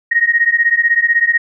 sine beating tone pair, 1864.7 / 1880.7 Hz, A#6 / A#6, 0 / +15 cents, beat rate 16 Hz, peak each -13 dBFS, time 0.11-1.38 s, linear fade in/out 10 ms, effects none

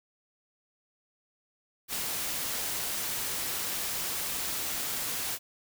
white noise, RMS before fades -33 dBFS, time 1.88-5.39 s, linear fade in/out 50 ms, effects none

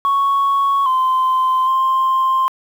sine tone with pitch steps, 1109 / 1036 / 1051 Hz, C#6 / C6 / C6, 0 / -17 / +7 cents, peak -11 dBFS, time 0.05-2.48 s, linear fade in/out 0 ms, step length 810 ms, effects tanh soft clip ceiling -10 dBFS + 7-bit

